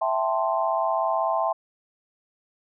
sine chord, A minor seventh, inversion second, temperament equal, 659.3 / 784 / 880 / 1046.5 Hz, E5 / G5 / A5 / C6, 0 / 0 / 0 / 0 cents, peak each -25 / -28 / -28 / -27 dBFS, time 0.01-1.53 s, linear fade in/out 10 ms, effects none

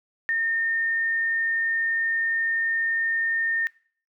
sine tone, 1823 Hz, A#6, 39 cents flat, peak -21 dBFS, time 0.29-3.67 s, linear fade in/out 0 ms, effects noise-tail reverb RT60 0.5 s tail -22 dB re dry

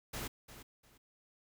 pink noise with echo, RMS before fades -41 dBFS, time 0.13-0.28 s, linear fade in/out 10 ms, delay 350 ms, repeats 2, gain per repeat -12 dB, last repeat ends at 0.98 s, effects none

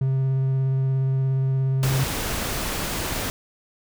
triangle tone with vibrato, 133.2 Hz, C3, 31 cents sharp, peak -17 dBFS, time 0.01-2.04 s, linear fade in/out 5 ms, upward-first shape square, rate 17 Hz, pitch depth 9 cents each way
pink noise, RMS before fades -27 dBFS, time 1.83-3.3 s, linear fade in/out 0 ms
effects none

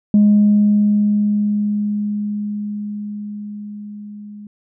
sine tone with level ramp, 207.7 Hz, G#3, in tune, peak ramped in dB -6 to -32 dBFS, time 0.14-4.47 s, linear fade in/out 2 ms, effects tanh soft clip ceiling -5 dBFS

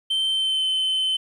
sine tone with pitch glide, 3109 to 3063 Hz, G7 to G7, -15 to -41 cents, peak -17 dBFS, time 0.1-1.17 s, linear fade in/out 10 ms, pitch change -26 cents, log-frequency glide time 0.3-0.65 s, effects tanh soft clip ceiling -19 dBFS + 9-bit

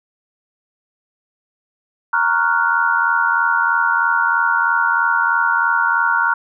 sine chord, Gb major seventh, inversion first, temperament equal, 932.3 / 1108.7 / 1396.9 / 1480 Hz, Bb5 / Db6 / F6 / Gb6, 0 / 0 / 0 / 0 cents, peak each -19 / -23 / -17 / -19 dBFS, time 2.13-6.34 s, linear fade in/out 5 ms, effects none

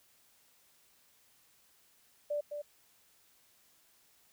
sine tone with echo, 587.3 Hz, D5, in tune, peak -31 dBFS, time 2.3-2.41 s, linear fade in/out 10 ms, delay 210 ms, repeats 1, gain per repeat -6 dB, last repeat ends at 2.62 s, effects white hiss -67 dBFS RMS until 4.32 s

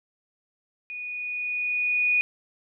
sine tone with level ramp, 2466 Hz, D#7, 16 cents flat, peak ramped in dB -33 to -18 dBFS, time 0.9-2.21 s, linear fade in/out 0 ms, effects none

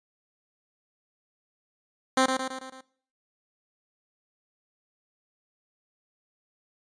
10% pulse tone with echo, 261.6 Hz, C4, in tune, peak -11 dBFS, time 2.17-2.26 s, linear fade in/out 5 ms, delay 110 ms, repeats 5, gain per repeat -5 dB, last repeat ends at 2.81 s, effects noise-tail reverb RT60 0.5 s tail -19 dB re dry + resampled to 22050 Hz

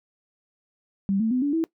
sine tone with pitch steps, 196 / 222.6 / 252.7 / 287 / 325.8 Hz, G3 / A3 / B3 / D4 / E4, 0 / +20 / +40 / -40 / -20 cents, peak -20 dBFS, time 1.09-1.64 s, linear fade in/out 0 ms, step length 110 ms, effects noise-tail reverb RT60 0.1 s tail -20 dB re dry

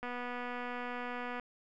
click train, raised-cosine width 0.5 ms, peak -26 dBFS, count 336, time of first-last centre 0.03-1.397 s, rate 245 Hz, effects none

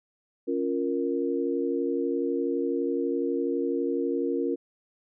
sine chord, Bb minor, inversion first, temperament equal, 277.2 / 349.2 / 466.2 Hz, Db4 / F4 / Bb4, 0 / 0 / 0 cents, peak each -29 dBFS, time 0.47-4.56 s, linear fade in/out 20 ms, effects none

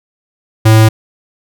square tone, 110.2 Hz, A2, 3 cents sharp, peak -4 dBFS, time 0.65-0.89 s, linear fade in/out 10 ms, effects none

